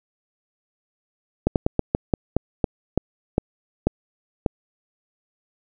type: slowing click train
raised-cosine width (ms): 2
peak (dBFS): -4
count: 12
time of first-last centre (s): 1.47-4.462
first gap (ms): 88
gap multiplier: 1.21
effects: none